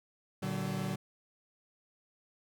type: chord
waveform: 40% pulse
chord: Bb augmented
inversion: none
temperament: equal with one note detuned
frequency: 116.54 / 146.83 / 189.54 Hz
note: Bb2 / D3 / F#3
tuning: 0 / 0 / +42 cents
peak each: -40 / -37 / -35 dBFS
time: 0.42-0.96 s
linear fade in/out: 10 ms
effects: none